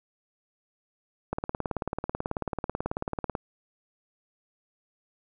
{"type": "click train", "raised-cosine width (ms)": 1, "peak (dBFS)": -15, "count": 38, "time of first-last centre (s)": [1.33, 3.352], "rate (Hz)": 18.3, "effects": []}